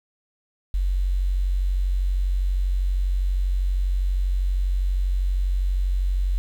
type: tone with quantisation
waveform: sine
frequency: 46.25 Hz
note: F#1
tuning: in tune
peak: -19 dBFS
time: 0.74-6.38 s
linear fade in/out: 0 ms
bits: 8
effects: none